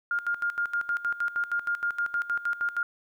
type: tone with tremolo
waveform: sine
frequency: 1410 Hz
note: F6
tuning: 16 cents sharp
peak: -24 dBFS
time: 0.11-2.83 s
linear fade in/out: 2 ms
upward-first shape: square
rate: 6.4 Hz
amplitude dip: 80%
effects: 11-bit